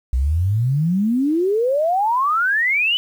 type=exponential sweep; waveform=sine; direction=up; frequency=60 to 3044 Hz; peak=-15 dBFS; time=0.13-2.97 s; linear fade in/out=0 ms; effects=8-bit